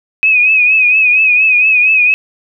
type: tone with vibrato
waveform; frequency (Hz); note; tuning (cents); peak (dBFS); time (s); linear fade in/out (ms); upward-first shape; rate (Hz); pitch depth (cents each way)
sine; 2525; D#7; +25; -6; 0.23-2.14; 0; triangle; 4.3; 76
effects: none